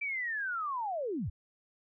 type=linear sweep; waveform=sine; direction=down; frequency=2349 to 59.7 Hz; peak=-32 dBFS; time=0.01-1.3 s; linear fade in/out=10 ms; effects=none